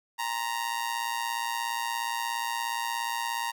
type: tone with amplitude modulation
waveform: sawtooth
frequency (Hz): 932.3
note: A#5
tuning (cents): 0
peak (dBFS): -22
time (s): 0.18-3.52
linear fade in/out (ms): 20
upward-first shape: sine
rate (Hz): 117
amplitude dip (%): 75
effects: none